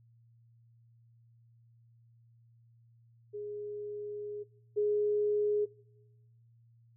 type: tone pair in turn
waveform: sine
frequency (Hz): 415.3 / 417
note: G#4 / G#4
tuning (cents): 0 / +7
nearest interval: unison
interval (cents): 7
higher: second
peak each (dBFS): -37 / -26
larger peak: second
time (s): 3.33-4.44 / 4.76-5.66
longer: first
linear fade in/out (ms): 20
effects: noise-tail reverb RT60 1.0 s tail -22 dB re dry + added 116 Hz sine -60 dBFS peak until 6.96 s